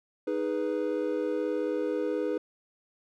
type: chord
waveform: triangle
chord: G# minor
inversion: second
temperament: equal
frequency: 311.1 / 415.3 / 493.9 Hz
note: D#4 / G#4 / B4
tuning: 0 / 0 / 0 cents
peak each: -30 / -30 / -29 dBFS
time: 0.27-2.38 s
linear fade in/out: 5 ms
effects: none